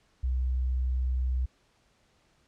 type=tone; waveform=sine; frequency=63.4 Hz; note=B1; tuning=46 cents sharp; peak=-25 dBFS; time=0.23-1.46 s; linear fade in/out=10 ms; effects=pink hiss -67 dBFS RMS until 2.47 s + low-pass 7000 Hz 12 dB/octave